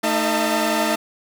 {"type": "tone cluster", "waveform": "sawtooth", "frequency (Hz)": [222.1, 313.4, 616, 674, 893], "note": ["A3", "D#4", "D#5", "E5", "A5"], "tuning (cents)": [16, 13, -17, 38, 25], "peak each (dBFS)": -21, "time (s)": [0.03, 0.96], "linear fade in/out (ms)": 10, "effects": []}